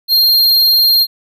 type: tone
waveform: square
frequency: 4206 Hz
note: C8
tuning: 8 cents sharp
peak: -8 dBFS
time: 0.08-1.07 s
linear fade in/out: 50 ms
effects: none